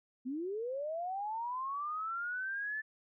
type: linear sweep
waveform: sine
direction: up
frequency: 241.3 to 1760 Hz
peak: -35 dBFS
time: 0.25-2.82 s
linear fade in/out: 20 ms
effects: none